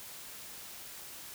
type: silence
effects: white hiss -47 dBFS RMS until 1.34 s